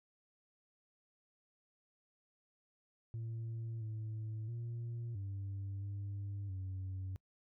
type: tone with pitch steps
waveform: sine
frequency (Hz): 113.9 / 109.3 / 117.2 / 98.4 / 100.1 / 94.5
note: A#2 / A2 / A#2 / G2 / G2 / F#2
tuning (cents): -40 / -11 / +10 / +7 / +37 / +37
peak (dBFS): -37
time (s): 3.14-7.16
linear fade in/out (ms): 0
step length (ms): 670
effects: noise-tail reverb RT60 0.1 s tail -26 dB re dry + tanh soft clip ceiling -38 dBFS

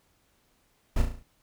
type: noise with echo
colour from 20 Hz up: brown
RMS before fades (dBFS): -23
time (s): 0.96-1.02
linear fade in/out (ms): 5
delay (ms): 35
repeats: 6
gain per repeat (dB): -5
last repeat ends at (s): 1.23
effects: pink hiss -68 dBFS RMS until 1.42 s

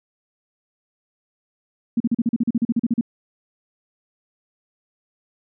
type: tone bursts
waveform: sine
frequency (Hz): 233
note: A#3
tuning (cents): -1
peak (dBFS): -15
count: 15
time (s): 1.97-3.011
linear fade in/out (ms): 5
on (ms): 33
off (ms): 39
effects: none

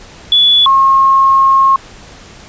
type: tone pair in turn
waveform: sine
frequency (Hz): 3428 / 1079.8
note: A7 / C#6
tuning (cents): -46 / -46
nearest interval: octave + minor sixth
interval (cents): 2000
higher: first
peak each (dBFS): -5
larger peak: neither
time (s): 0.32-0.66 / 0.66-1.76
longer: second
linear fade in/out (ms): 2
effects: pink hiss -36 dBFS RMS until 2.48 s + resampled to 16000 Hz

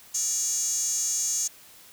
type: tone with high-pass filter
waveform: square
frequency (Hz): 259.9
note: C4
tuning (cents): -11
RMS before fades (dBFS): -27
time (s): 0.14-1.48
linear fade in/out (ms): 10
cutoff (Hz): 6600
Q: 9.7
effects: white hiss -51 dBFS RMS until 1.92 s

